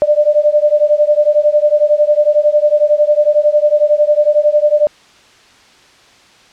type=beating tone pair; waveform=sine; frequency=591 / 602 Hz; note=D5 / D5; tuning=+11 / +43 cents; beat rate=11 Hz; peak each=-11 dBFS; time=0.02-4.87 s; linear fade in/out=0 ms; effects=white hiss -45 dBFS RMS until 6.52 s + low-pass 5000 Hz 12 dB/octave